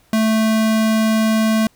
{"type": "tone", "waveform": "square", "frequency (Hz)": 220, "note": "A3", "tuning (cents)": 0, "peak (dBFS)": -14, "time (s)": [0.13, 1.67], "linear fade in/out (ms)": 2, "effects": ["pink hiss -56 dBFS RMS until 1.75 s"]}